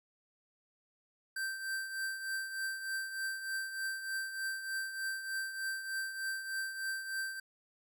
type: tone with tremolo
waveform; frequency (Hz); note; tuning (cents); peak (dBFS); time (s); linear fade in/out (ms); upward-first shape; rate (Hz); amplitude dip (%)
square; 1563; G6; -6; -34; 1.36-7.4; 5; triangle; 3.3; 65
effects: none